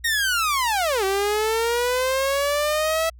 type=linear two-way sweep; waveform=sawtooth; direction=down then up; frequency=1886 to 380.9 to 657 Hz; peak=-16 dBFS; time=0.04-3.1 s; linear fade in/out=10 ms; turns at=1.04 s; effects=added 60 Hz sine -42 dBFS peak until 3.19 s